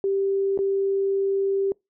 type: tone with dropouts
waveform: sine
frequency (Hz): 392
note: G4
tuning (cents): 0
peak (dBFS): -20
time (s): 0.04-1.72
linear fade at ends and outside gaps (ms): 1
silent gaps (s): 0.576-0.589
effects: noise-tail reverb RT60 0.2 s tail -26 dB re dry